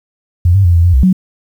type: tone with pitch steps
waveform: sine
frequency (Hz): 87.6 / 98.1 / 87 / 84.4 / 88.1 / 64.8 / 185.6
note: F2 / G2 / F2 / E2 / F2 / C2 / F#3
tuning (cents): +6 / +2 / -6 / +41 / +16 / -16 / +6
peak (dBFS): -5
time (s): 0.45-1.129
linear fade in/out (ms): 5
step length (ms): 97
effects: 7-bit